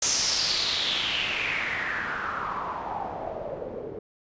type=noise with low-pass filter sweep; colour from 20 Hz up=white; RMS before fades=-29 dBFS; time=0.02-3.99 s; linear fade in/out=5 ms; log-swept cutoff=6500 to 420 Hz; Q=5; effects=resampled to 16000 Hz